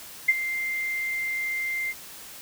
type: tone with ADSR envelope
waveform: sine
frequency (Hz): 2093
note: C7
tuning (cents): 0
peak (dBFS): -13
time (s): 0.28-1.94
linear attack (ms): 11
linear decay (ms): 34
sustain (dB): -13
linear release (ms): 43
effects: white hiss -43 dBFS RMS until 2.41 s